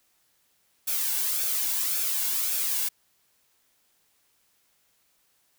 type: noise with flanger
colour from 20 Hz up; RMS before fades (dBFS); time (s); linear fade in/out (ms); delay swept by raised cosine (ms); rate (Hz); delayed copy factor
blue; -27; 0.87-2.89; 10; 0.99 to 1.63; 1.8; -0.5
effects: white hiss -68 dBFS RMS until 5.58 s